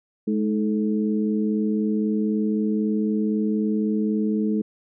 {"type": "tone cluster", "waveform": "sine", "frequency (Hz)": [212.7, 316.6, 434.3], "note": ["G#3", "D#4", "A4"], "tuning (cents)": [42, 30, -23], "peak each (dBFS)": [-21, -27, -29], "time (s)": [0.27, 4.62], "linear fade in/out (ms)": 10, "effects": []}